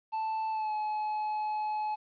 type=tone with pitch glide; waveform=triangle; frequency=880 to 852.5 Hz; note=A5 to G#5; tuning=0 to +45 cents; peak=-28 dBFS; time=0.12-1.96 s; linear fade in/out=20 ms; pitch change=-55 cents; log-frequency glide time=0.51-0.73 s; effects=resampled to 11025 Hz + 11-bit